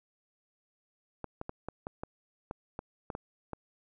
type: clicks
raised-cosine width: 1 ms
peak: -23 dBFS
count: 11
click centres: 1.243 / 1.414 / 1.494 / 1.686 / 1.869 / 2.035 / 2.511 / 2.791 / 3.102 / 3.151 / 3.533 s
effects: none